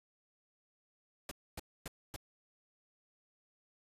pink noise bursts, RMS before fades -43 dBFS, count 4, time 1.29-2.162 s, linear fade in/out 2 ms, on 23 ms, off 260 ms, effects resampled to 32000 Hz

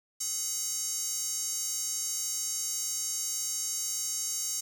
square tone with high-pass filter, 426.9 Hz, G#4, 48 cents sharp, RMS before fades -33 dBFS, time 0.2-4.61 s, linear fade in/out 10 ms, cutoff 6600 Hz, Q 4.1, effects 9-bit

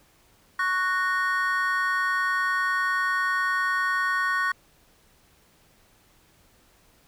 triangle chord, F# major, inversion second, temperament just, 1110 / 1480 / 1850 Hz, C#6 / F#6 / A#6, +2 / 0 / -14 cents, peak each -25 dBFS, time 0.59-4.52 s, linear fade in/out 5 ms, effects pink hiss -60 dBFS RMS until 7.07 s

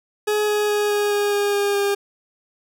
40% pulse tone with pitch steps, 421.1 / 418.4 / 415.8 / 413.1 / 410.5 / 407.9 / 405.3 / 402.8 Hz, G#4 / G#4 / G#4 / G#4 / G#4 / G#4 / G#4 / G4, +24 / +13 / +2 / -9 / -20 / -31 / -42 / +47 cents, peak -17 dBFS, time 0.27-1.95 s, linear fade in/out 10 ms, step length 210 ms, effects none

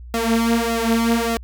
sawtooth tone with flanger, 230 Hz, A#3, 23 cents flat, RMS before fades -19 dBFS, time 0.14-1.37 s, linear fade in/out 0 ms, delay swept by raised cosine 1.5 to 5.3 ms, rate 1.7 Hz, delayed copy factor +0.8, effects added 60 Hz sine -34 dBFS peak until 1.43 s

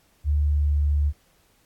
sine tone with pitch glide, 73.6 to 73.01 Hz, D2 to D2, +4 to -10 cents, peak -18 dBFS, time 0.24-1.13 s, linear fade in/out 50 ms, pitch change -14 cents, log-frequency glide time 0.45-0.77 s, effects pink hiss -62 dBFS RMS until 1.65 s + AAC 64 kbps

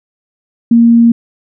sine tone, 233.1 Hz, A#3, in tune, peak -3 dBFS, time 0.71-1.12 s, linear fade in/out 5 ms, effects none

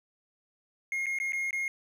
triangle tone with dropouts, 2144 Hz, C7, 42 cents sharp, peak -27 dBFS, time 0.92-1.68 s, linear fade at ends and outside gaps 1 ms, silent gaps 1.059-1.066 / 1.187-1.2 / 1.322-1.332 / 1.508-1.529 s, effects none

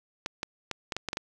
clicks, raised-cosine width 0.2 ms, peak -14 dBFS, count 8, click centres 0.261 / 0.431 / 0.713 / 0.922 / 0.966 / 1.087 / 1.131 / 1.171 s, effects none

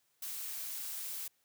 blue noise, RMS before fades -41 dBFS, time 0.22-1.28 s, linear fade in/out 5 ms, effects white hiss -75 dBFS RMS until 1.44 s + high-pass 60 Hz 12 dB/octave

